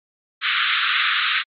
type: band-pass noise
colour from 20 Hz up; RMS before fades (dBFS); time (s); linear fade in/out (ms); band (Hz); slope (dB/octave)
pink; -20; 0.41-1.44; 50; 1200 to 3900; 96
effects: MP3 48 kbps